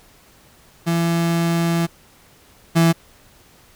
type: tone pair in turn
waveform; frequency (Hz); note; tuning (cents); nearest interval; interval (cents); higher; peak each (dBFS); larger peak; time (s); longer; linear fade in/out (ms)
35% pulse; 168.2 / 166.08; E3 / E3; +35 / +13; unison; 22; first; -15 / -10; second; 0.86-1.87 / 2.75-2.93; first; 20
effects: pink hiss -51 dBFS RMS until 3.75 s